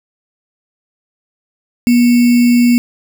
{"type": "tone with sample-and-hold", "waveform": "sine", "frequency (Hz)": 240.9, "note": "B3", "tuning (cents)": -43, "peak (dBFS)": -6, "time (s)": [1.87, 2.78], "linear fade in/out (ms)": 0, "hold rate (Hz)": 2450, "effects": []}